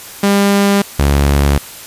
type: tone pair in turn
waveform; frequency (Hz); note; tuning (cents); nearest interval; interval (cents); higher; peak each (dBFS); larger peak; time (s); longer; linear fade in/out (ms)
sawtooth; 200.2 / 70.78; G3 / C#2; +37 / +37; octave + tritone; 1800; first; -5; neither; 0.23-0.82 / 0.99-1.58; neither; 5
effects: white hiss -32 dBFS RMS until 1.86 s + resampled to 32000 Hz